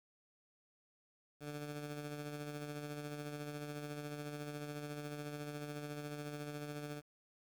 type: tone with tremolo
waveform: 15% pulse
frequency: 147.4 Hz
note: D3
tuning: 7 cents sharp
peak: -35 dBFS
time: 1.4-7.02 s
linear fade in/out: 50 ms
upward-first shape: sine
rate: 14 Hz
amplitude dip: 40%
effects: 11-bit